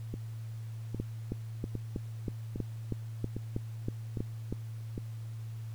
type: two click trains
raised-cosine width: 3 ms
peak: -20 / -23 dBFS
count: 12 / 7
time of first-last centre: 1-4.526 / 0.14-4.979 s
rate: 3.12 / 1.24 Hz
effects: added 112 Hz sine -38 dBFS peak until 5.74 s + pink hiss -60 dBFS RMS until 5.74 s